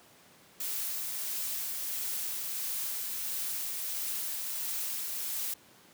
blue noise with tremolo, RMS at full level -34 dBFS, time 0.6-5.54 s, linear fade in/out 5 ms, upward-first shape triangle, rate 1.5 Hz, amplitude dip 25%, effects pink hiss -58 dBFS RMS until 5.93 s + high-pass 150 Hz 12 dB/octave

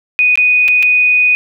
sine tone with dropouts, 2484 Hz, D#7, 3 cents flat, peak -7 dBFS, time 0.19-1.35 s, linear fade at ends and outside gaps 0 ms, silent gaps 0.356-0.375 / 0.68-0.684 / 0.826-0.83 s, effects none

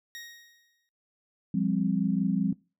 20% pulse tone with exponential decay, 1876 Hz, A#6, 11 cents sharp, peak -33 dBFS, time 0.15-0.89 s, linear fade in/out 0 ms, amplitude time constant 160 ms
sine chord, F suspended second, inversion none, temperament equal with one note detuned, 174.61 / 199.65 / 261.6 Hz, F3 / G3 / C4, 0 / +32 / 0 cents, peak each -28 / -27 / -30 dBFS, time 1.54-2.53 s, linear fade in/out 5 ms
effects noise-tail reverb RT60 0.3 s tail -21 dB re dry

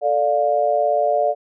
sine chord, D minor, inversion second, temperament just, 440.5 / 587.3 / 704.8 Hz, A4 / D5 / F5, +2 / 0 / +16 cents, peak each -24 / -18 / -19 dBFS, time 0.01-1.35 s, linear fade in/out 50 ms, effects none

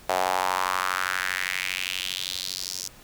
sawtooth tone with high-pass filter sweep, 92.5 Hz, F#2, in tune, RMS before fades -28 dBFS, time 0.09-2.88 s, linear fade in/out 5 ms, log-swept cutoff 670 to 5800 Hz, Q 3.1, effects pink hiss -50 dBFS RMS until 3.03 s

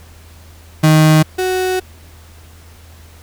35% pulse tone pair in turn, 155.9 / 370.8 Hz, D#3 / F#4, +4 / +4 cents, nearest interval octave + minor third, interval 1500 cents, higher second, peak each -5 / -13 dBFS, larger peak first, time 0.83-1.23 / 1.38-1.8 s, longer second, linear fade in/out 10 ms, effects added 81 Hz sine -39 dBFS peak until 3.22 s + pink hiss -45 dBFS RMS until 3.22 s

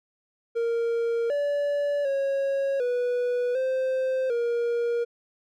triangle tone with pitch steps, 464.9 / 576 / 549 / 490.3 / 521 / 472.5 Hz, A#4 / D5 / C#5 / B4 / C5 / A#4, -5 / -34 / -17 / -13 / -7 / +23 cents, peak -21 dBFS, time 0.55-5.05 s, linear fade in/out 20 ms, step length 750 ms, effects none

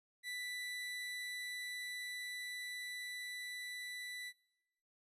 30% pulse tone with level ramp, 1979 Hz, B6, 3 cents sharp, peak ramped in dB -38 to -41 dBFS, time 0.23-4.33 s, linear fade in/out 50 ms, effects noise-tail reverb RT60 1.0 s tail -25 dB re dry + resampled to 32000 Hz

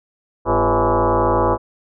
sine tone with frequency modulation, 252.2 Hz, B3, 36 cents sharp, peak -13 dBFS, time 0.45-1.58 s, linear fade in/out 50 ms, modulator 149 Hz, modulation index 6.1, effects none

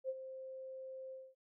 sine tone with ADSR envelope, 525 Hz, C5, 6 cents sharp, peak -34 dBFS, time 0.04-1.35 s, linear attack 51 ms, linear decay 42 ms, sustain -11 dB, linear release 230 ms, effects none

